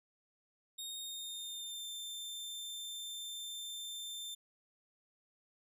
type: tone with pitch glide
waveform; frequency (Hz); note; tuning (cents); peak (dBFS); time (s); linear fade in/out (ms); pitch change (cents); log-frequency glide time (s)
sawtooth; 3712 to 3573; A#7 to A7; -8 to +26; -39; 0.78-4.35; 10; -66; 0.99-1.86
effects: none